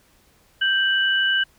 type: tone pair together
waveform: sine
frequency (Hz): 1568 / 2960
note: G6 / F#7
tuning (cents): 0 / 0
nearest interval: major seventh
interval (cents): 1100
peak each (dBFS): -19 / -21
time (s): 0.61-1.44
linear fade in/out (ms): 10
effects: pink hiss -58 dBFS RMS until 1.58 s